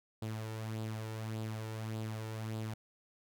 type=tone with flanger; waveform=sawtooth; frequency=110 Hz; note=A2; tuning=in tune; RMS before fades=-40 dBFS; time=0.22-2.74 s; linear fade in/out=5 ms; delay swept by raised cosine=0.24 to 2.24 ms; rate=1.7 Hz; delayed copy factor=+0.5; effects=none